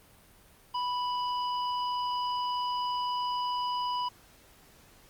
harmonic tone, 987.8 Hz, B5, in tune, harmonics 1 / 3 / 5, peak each -29 / -39 / -43 dBFS, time 0.74-4.09 s, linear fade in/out 10 ms, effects pink hiss -58 dBFS RMS until 5.09 s + Opus 32 kbps

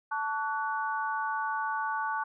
sine chord, F# minor, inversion first, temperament equal with one note detuned, 880 / 1134 / 1480 Hz, A5 / C#6 / F#6, 0 / +39 / 0 cents, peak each -32 / -34 / -34 dBFS, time 0.11-2.24 s, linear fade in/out 10 ms, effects none

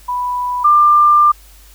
sine tone pair in turn, 987.8 / 1192.1 Hz, B5 / D6, 0 / +26 cents, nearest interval minor third, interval 326 cents, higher second, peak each -16 / -6 dBFS, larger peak second, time 0.08-0.64 / 0.64-1.32 s, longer second, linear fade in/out 10 ms, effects added 50 Hz sine -41 dBFS peak until 1.74 s + white hiss -46 dBFS RMS until 1.74 s

